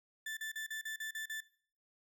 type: tone bursts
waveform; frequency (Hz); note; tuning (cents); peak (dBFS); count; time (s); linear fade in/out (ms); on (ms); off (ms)
35% pulse; 1760; A6; 0; -37; 8; 0.26-1.406; 5; 110; 38
effects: noise-tail reverb RT60 0.5 s tail -20 dB re dry